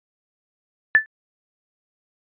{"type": "tone with exponential decay", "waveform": "sine", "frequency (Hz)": 1755, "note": "A6", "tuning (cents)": -5, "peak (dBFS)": -4, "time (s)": [0.95, 1.06], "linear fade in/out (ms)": 0, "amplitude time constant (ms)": 23, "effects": ["tanh soft clip ceiling -6 dBFS", "resampled to 8000 Hz"]}